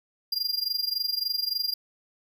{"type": "tone with amplitude modulation", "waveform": "square", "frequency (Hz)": 4800, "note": "D8", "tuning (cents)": 37, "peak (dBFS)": -23, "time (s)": [0.32, 1.74], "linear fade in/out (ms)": 5, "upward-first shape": "sine", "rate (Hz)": 23.5, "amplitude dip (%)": 85, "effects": []}